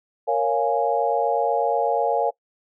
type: chord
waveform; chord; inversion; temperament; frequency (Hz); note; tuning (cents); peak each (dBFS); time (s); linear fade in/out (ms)
sine; Bb minor seventh; none; equal; 466.2 / 554.4 / 698.5 / 830.6; Bb4 / Db5 / F5 / Ab5; 0 / 0 / 0 / 0; -24; 0.27-2.31; 20
effects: noise-tail reverb RT60 0.1 s tail -23 dB re dry